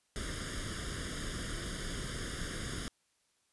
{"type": "noise with comb filter", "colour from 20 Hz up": "pink", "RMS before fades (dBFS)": -39, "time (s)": [0.16, 2.88], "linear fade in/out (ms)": 0, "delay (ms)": 0.59, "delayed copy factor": 0.85, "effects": ["white hiss -75 dBFS RMS until 3.52 s", "resampled to 24000 Hz"]}